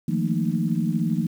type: tone cluster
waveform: sine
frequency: 158.9 / 176 / 217.7 / 230.2 / 306.3 Hz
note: D#3 / F3 / A3 / A#3 / D#4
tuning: +37 / +14 / -18 / -22 / -27 cents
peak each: -26 / -25 / -28 / -27 / -32 dBFS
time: 0.08-1.27 s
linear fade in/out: 5 ms
effects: 8-bit